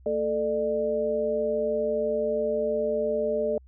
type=tone cluster; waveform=sine; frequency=226 / 438.5 / 599 Hz; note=A3 / A4 / D5; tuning=+47 / -6 / +34 cents; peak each=-34 / -27 / -26 dBFS; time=0.06-3.58 s; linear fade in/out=2 ms; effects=added 64 Hz sine -49 dBFS peak until 3.67 s